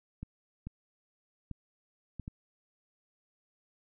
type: clicks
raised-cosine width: 5 ms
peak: -27 dBFS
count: 5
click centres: 0.23 / 0.67 / 1.513 / 2.197 / 2.279 s
effects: none